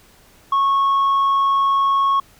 sine tone, 1100 Hz, C#6, 14 cents flat, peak -11 dBFS, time 0.52-2.2 s, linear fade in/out 5 ms, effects tanh soft clip ceiling -13 dBFS + pink hiss -51 dBFS RMS until 2.39 s

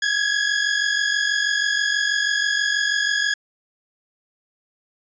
sawtooth tone pair together, 1644 / 1690.2 Hz, G#6 / G#6, -18 / +30 cents, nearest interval unison, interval 48 cents, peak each -18 dBFS, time 0.02-3.34 s, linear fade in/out 5 ms, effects resampled to 16000 Hz

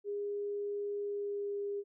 sine tone with pitch glide, 408.2 to 404.7 Hz, G#4 to G#4, -30 to -45 cents, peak -34 dBFS, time 0.04-1.84 s, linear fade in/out 50 ms, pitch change -15 cents, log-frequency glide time 1-1.57 s, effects none

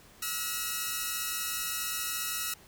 5% pulse tone cluster, 1298 / 1434 / 1917 Hz, E6 / F6 / A#6, -27 / +45 / +48 cents, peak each -23 / -25 / -27 dBFS, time 0.22-2.54 s, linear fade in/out 5 ms, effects pink hiss -56 dBFS RMS until 2.67 s

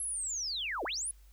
sine linear two-way sweep, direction down then up, 11175 to 288.6 to 10850 Hz, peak -33 dBFS, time 0-1.11 s, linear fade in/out 2 ms, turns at 0.84 s, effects added 50 Hz sine -54 dBFS peak until 1.32 s + white hiss -68 dBFS RMS until 1.32 s

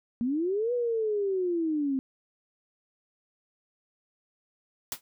sine linear two-way sweep, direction up then down, 226.9 to 493.9 to 260.2 Hz, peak -25 dBFS, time 0.21-1.99 s, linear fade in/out 0 ms, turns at 0.73 s
white noise with exponential decay, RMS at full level -28 dBFS, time 4.92-5.01 s, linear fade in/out 1 ms, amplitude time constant 18 ms
effects none

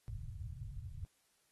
white low-pass noise, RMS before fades -45 dBFS, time 0.08-1.05 s, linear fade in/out 0 ms, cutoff 130 Hz, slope 48 dB/octave, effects white hiss -75 dBFS RMS until 1.51 s + AAC 32 kbps

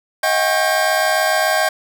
square tone cluster, 631 / 727 / 794 / 1099 / 1587 Hz, D#5 / F#5 / G5 / C#6 / G6, +24 / -31 / +22 / -15 / +21 cents, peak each -20 / -22 / -24 / -26 / -20 dBFS, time 0.23-1.69 s, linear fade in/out 5 ms, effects none

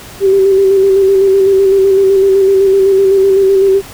sine tone with vibrato, 388.3 Hz, G4, 16 cents flat, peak -5 dBFS, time 0.2-3.82 s, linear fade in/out 50 ms, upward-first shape square, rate 7.9 Hz, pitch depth 26 cents each way, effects pink hiss -32 dBFS RMS until 3.93 s

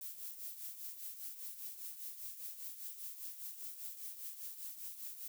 violet noise with tremolo, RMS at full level -44 dBFS, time 0.01-5.28 s, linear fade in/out 5 ms, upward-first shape triangle, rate 5 Hz, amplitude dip 70%, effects none

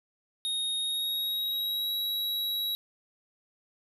square tone with pitch glide, 3729 to 3874 Hz, A#7 to B7, 0 to -34 cents, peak -29 dBFS, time 0.45-2.75 s, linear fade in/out 0 ms, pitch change +66 cents, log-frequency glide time 0.79-1.93 s, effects none

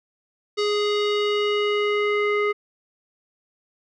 square tone with low-pass filter sweep, 415.3 Hz, G#4, in tune, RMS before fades -22 dBFS, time 0.57-2.53 s, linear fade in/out 20 ms, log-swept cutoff 4600 to 1900 Hz, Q 2.7, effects none

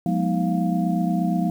sine tone cluster, 178.7 / 207.2 / 241.7 / 314.9 / 700 Hz, F3 / G#3 / B3 / D#4 / F5, +40 / -4 / -37 / +21 / +4 cents, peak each -22 / -26 / -27 / -28 / -29 dBFS, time 0.06-1.5 s, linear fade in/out 2 ms, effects 8-bit

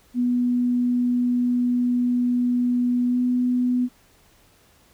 sine tone with pitch glide, 245.3 to 248.2 Hz, B3 to B3, -12 to +9 cents, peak -18 dBFS, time 0.14-3.89 s, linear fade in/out 50 ms, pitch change +21 cents, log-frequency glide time 3.07-3.18 s, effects pink hiss -57 dBFS RMS until 4.93 s

